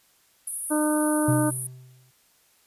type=band-pass noise; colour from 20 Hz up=white; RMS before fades=-33 dBFS; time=0.47-1.67 s; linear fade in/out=5 ms; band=9400 to 11000 Hz; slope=96 dB/octave
type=harmonic tone; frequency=303.1 Hz; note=D#4; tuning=45 cents flat; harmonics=1 / 2 / 3 / 4 / 5; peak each=-22 / -28 / -32 / -34 / -36 dBFS; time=0.7-1.51 s; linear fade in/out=20 ms
type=tone with exponential decay; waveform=triangle; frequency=127.9 Hz; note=C3; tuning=39 cents flat; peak=-17 dBFS; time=1.28-2.11 s; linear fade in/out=5 ms; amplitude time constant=180 ms
effects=white hiss -62 dBFS RMS until 2.66 s + resampled to 32000 Hz